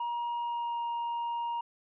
triangle tone with pitch glide, 949 to 940.8 Hz, A#5 to A#5, +31 to +16 cents, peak -29 dBFS, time 0-1.61 s, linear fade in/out 5 ms, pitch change -15 cents, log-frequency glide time 0.38-0.81 s, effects resampled to 8000 Hz

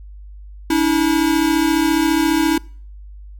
square tone pair together, 288.1 / 322.7 Hz, D4 / E4, -33 / -37 cents, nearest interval major second, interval 196 cents, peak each -19 / -16 dBFS, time 0.7-2.58 s, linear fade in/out 5 ms, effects noise-tail reverb RT60 0.5 s tail -25 dB re dry + added 50 Hz sine -34 dBFS peak until 3.39 s

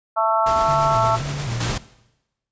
harmonic tone, 221.9 Hz, A3, 15 cents sharp, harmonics 3 / 4 / 5 / 6, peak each -21 / -21 / -23 / -22 dBFS, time 0.16-1.17 s, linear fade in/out 20 ms
pink noise with tremolo, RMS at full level -29 dBFS, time 0.46-1.72 s, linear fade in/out 5 ms, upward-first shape sine, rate 8.7 Hz, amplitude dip 30%
sine tone with vibrato, 130 Hz, C3, 11 cents flat, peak -24 dBFS, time 0.68-1.72 s, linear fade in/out 10 ms, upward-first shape square, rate 1.9 Hz, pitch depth 170 cents each way
pink noise, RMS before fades -25 dBFS, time 1.6-1.78 s, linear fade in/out 5 ms
effects noise-tail reverb RT60 0.9 s tail -18 dB re dry + resampled to 16000 Hz

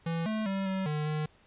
square tone with pitch steps, 166 / 217.4 / 194 / 190.7 / 151.2 / 152.9 Hz, E3 / A3 / G3 / G3 / D#3 / D#3, +12 / -21 / -18 / -47 / -49 / -30 cents, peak -30 dBFS, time 0.06-1.26 s, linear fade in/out 5 ms, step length 200 ms, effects pink hiss -62 dBFS RMS until 1.46 s + resampled to 8000 Hz

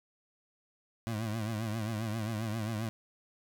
25% pulse tone with vibrato, 110 Hz, A2, in tune, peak -29 dBFS, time 1.07-2.89 s, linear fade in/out 0 ms, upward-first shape triangle, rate 7.5 Hz, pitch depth 110 cents each way, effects none

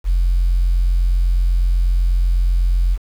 sine tone, 44.06 Hz, F1, 16 cents sharp, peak -11 dBFS, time 0.04-2.98 s, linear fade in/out 50 ms, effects tanh soft clip ceiling -9 dBFS + 7-bit

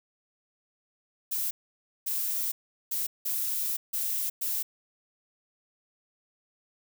violet noise bursts at uneven times, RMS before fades -30 dBFS, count 6, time 1.31-1.51 / 2.06-2.52 / 2.91-3.07 / 3.25-3.77 / 3.93-4.3 / 4.41-4.63 s, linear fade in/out 10 ms, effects none

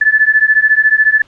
sine beating tone pair, 1732 / 1746 Hz, A6 / A6, -28 / -14 cents, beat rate 14 Hz, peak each -10 dBFS, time 0.01-1.22 s, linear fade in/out 5 ms, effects pink hiss -48 dBFS RMS until 1.27 s + low-pass 4000 Hz 12 dB/octave

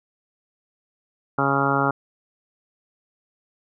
harmonic tone, 138.59 Hz, C#3, in tune, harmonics 1 / 2 / 3 / 4 / 5 / 6 / 7 / 8 / 9 / 10, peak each -27 / -26 / -28 / -29 / -30 / -26 / -30 / -29 / -26 / -25 dBFS, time 1.38-1.91 s, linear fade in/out 5 ms, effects none

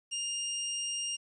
20% pulse tone, 2815 Hz, F7, 13 cents sharp, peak -28 dBFS, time 0.11-1.17 s, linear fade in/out 20 ms, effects resampled to 22050 Hz + 11-bit

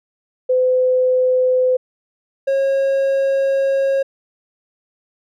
sine / triangle tone pair in turn, 509 / 543.8 Hz, C5 / C#5, -48 / -33 cents, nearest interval minor second, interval 115 cents, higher second, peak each -12 dBFS, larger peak neither, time 0.49-1.77 / 2.47-4.03 s, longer second, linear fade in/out 10 ms, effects none

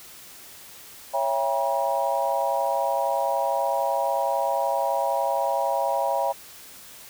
sine chord, C# diminished seventh, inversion none, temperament just, 554.4 / 665.2 / 798.3 / 957.9 Hz, C#5 / E5 / G5 / Bb5, 0 / +16 / +31 / +47 cents, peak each -27 dBFS, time 1.13-6.33 s, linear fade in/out 20 ms, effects white hiss -45 dBFS RMS until 7.09 s

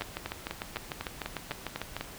two click trains, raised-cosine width 0.3 ms, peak -17 / -17 dBFS, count 9 / 14, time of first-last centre 0.01-2.01 / 0.02-1.966 s, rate 4 / 6.68 Hz, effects pink hiss -46 dBFS RMS until 2.18 s

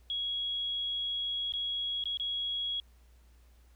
sine tone with dropouts, 3322 Hz, G#7, in tune, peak -31 dBFS, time 0.1-2.8 s, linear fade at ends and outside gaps 1 ms, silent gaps 1.522-1.537 / 2.039-2.056 / 2.172-2.198 s, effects added 60 Hz sine -57 dBFS peak until 3.75 s + pink hiss -69 dBFS RMS until 3.75 s

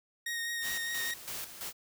sawtooth tone with vibrato, 1864.7 Hz, A#6, in tune, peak -30 dBFS, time 0.26-1.14 s, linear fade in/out 5 ms, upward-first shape sine, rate 4.9 Hz, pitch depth 15 cents each way
white noise with tremolo, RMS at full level -39 dBFS, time 0.61-1.73 s, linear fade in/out 50 ms, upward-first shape square, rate 3 Hz, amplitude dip 65%
effects none

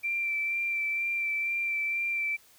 sine tone with vibrato, 2349 Hz, D7, in tune, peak -27 dBFS, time 0.03-2.37 s, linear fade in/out 20 ms, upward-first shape sine, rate 2.1 Hz, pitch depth 18 cents each way, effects white hiss -59 dBFS RMS until 2.58 s

